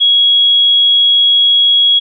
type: tone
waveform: sine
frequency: 3322 Hz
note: G#7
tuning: in tune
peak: -6 dBFS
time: 0-2 s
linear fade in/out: 20 ms
effects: none